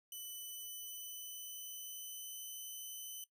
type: tone with pitch glide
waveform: 5% pulse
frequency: 2993 to 3024 Hz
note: F#7 to F#7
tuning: +19 to +37 cents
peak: -37 dBFS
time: 0.12-3.24 s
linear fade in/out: 2 ms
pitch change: +18 cents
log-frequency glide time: 0.26-2.41 s
effects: noise-tail reverb RT60 0.1 s tail -18 dB re dry